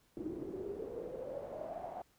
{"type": "noise with band-pass filter sweep", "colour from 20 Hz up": "brown", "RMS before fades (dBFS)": -43, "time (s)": [0.17, 2.02], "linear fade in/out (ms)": 2, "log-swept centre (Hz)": [310, 750], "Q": 8.9, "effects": ["pink hiss -71 dBFS RMS until 2.18 s"]}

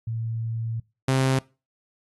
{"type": "tone pair in turn", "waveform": ["sine", "sawtooth"], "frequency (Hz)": [113.7, 132.38], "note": ["A#2", "C3"], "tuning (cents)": [-43, 21], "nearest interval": "minor third", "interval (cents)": 264, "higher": "second", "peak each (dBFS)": [-26, -15], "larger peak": "second", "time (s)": [[0.07, 0.8], [1.08, 1.39]], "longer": "first", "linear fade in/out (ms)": 5, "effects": ["noise-tail reverb RT60 0.3 s tail -24 dB re dry", "AAC 32 kbps"]}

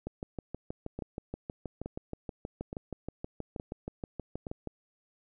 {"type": "two click trains", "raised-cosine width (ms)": 2, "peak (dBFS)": [-24, -23], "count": [5, 30], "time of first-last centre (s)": [[0.99, 4.468], [0.07, 4.673]], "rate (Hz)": [1.15, 6.3], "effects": []}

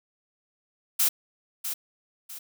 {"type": "noise with echo", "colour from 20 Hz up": "blue", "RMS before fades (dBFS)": -22, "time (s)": [0.99, 1.09], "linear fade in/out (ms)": 10, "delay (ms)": 650, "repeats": 2, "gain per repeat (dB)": -9, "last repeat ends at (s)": 2.39, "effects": []}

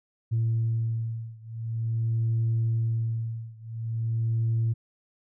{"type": "beating tone pair", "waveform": "sine", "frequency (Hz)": [113.7, 114.16], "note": ["A#2", "A#2"], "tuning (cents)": [-43, -36], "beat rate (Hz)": 0.46, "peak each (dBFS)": [-26, -27], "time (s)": [0.31, 4.74], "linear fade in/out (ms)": 20, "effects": ["tanh soft clip ceiling -19 dBFS"]}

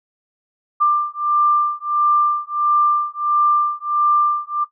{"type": "beating tone pair", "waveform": "sine", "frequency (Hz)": [1187, 1188.5], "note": ["D6", "D6"], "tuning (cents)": [18, 20], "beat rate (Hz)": 1.5, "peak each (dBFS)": -17, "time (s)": [0.8, 4.65], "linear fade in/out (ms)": 20, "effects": ["noise-tail reverb RT60 0.1 s tail -17 dB re dry"]}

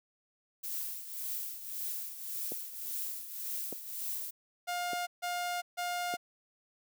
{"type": "noise with tremolo", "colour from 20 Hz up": "violet", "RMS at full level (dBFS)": -36, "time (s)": [0.63, 4.31], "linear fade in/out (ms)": 10, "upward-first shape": "triangle", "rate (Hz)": 1.8, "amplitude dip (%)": 70}
{"type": "click train", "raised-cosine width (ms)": 2, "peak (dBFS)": -23, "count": 4, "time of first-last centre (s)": [2.52, 6.139], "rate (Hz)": 0.829}
{"type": "tone bursts", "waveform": "sawtooth", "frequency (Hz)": 708, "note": "F5", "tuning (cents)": 23, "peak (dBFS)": -29, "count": 3, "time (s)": [4.67, 6.17], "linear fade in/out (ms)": 20, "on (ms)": 400, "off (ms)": 150}
{"effects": ["high-pass 300 Hz 12 dB/octave"]}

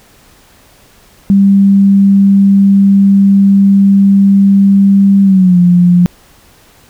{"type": "tone with pitch glide", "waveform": "sine", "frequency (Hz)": [197.3, 176.79], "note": ["G3", "F3"], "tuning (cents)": [11, 21], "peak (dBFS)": -3, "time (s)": [1.3, 6.06], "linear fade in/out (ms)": 0, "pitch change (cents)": -190, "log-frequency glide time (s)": [5.23, 5.58], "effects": ["pink hiss -44 dBFS RMS until 6.89 s"]}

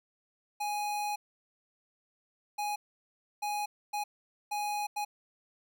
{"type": "tone bursts at uneven times", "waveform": "square", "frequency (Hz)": 830.6, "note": "G#5", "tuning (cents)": 0, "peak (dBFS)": -32, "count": 6, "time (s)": [[0.6, 1.16], [2.58, 2.76], [3.42, 3.66], [3.93, 4.04], [4.51, 4.87], [4.96, 5.05]], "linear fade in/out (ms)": 10, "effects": []}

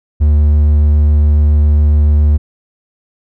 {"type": "tone", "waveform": "triangle", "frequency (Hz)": 74.4, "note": "D2", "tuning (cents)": 23, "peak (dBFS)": -4, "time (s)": [0.2, 2.38], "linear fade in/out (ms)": 20, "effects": []}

